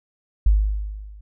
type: tone with level ramp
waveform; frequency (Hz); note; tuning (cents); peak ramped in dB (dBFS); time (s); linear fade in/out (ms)
sine; 51.5; G#1; -14; -10 to -40; 0.46-1.21; 5
effects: none